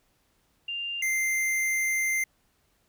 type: tone pair in turn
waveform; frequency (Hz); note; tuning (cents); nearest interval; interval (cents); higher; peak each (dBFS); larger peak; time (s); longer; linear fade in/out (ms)
sine / square; 2794 / 2088; F7 / C7; 0 / -4; perfect fourth; 504; first; -30 / -25; second; 0.68-1.02 / 1.02-2.24; second; 5
effects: pink hiss -69 dBFS RMS until 2.88 s